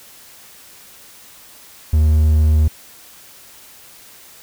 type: tone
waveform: triangle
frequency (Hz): 77.1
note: D#2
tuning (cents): -15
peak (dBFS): -8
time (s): 1.93-2.68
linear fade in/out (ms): 5
effects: white hiss -43 dBFS RMS until 4.42 s